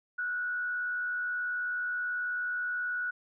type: tone with frequency modulation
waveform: sine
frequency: 1467 Hz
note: F#6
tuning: 15 cents flat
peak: -30 dBFS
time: 0.18-3.11 s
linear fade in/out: 10 ms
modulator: 81.4 Hz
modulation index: 0.4
effects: none